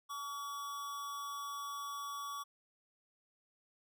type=tone with amplitude modulation; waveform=square; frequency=1135 Hz; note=C#6; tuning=41 cents sharp; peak=-39 dBFS; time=0.09-2.44 s; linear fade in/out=20 ms; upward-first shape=sine; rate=264 Hz; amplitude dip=45%; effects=none